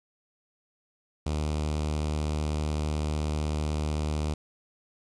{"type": "tone with notch filter", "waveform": "sawtooth", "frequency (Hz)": 75.9, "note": "D#2", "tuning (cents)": -42, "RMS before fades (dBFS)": -29, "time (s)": [1.26, 4.34], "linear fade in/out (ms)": 5, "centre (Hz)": 1700, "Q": 1.5, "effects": ["resampled to 22050 Hz", "9-bit"]}